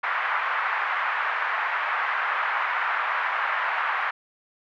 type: band-pass noise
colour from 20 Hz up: pink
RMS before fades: -26 dBFS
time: 0.03-4.11 s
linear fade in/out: 10 ms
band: 940 to 2000 Hz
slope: 24 dB/octave
effects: none